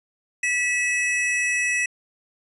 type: tone pair together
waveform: square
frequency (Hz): 1955.4 / 2575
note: B6 / E7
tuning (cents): -18 / -41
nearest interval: perfect fourth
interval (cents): 477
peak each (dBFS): -24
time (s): 0.43-1.86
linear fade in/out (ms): 5
effects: resampled to 24000 Hz + 10-bit